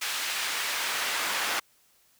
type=noise with high-pass filter sweep; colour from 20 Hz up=brown; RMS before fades=-30 dBFS; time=0.01-1.6 s; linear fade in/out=10 ms; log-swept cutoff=2400 to 1300 Hz; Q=0.77; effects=white hiss -64 dBFS RMS until 2.19 s